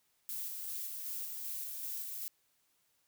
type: noise with tremolo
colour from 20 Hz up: violet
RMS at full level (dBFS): -40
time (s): 0.29-2.28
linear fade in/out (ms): 0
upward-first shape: square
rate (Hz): 2.6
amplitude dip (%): 25
effects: white hiss -75 dBFS RMS until 3.07 s